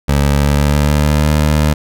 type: tone with pitch glide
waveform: 20% pulse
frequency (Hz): 71 to 75.66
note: C#2 to D#2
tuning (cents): +42 to -48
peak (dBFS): -5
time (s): 0.08-1.74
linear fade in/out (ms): 10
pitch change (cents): +110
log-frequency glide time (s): 0.32-1.29
effects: none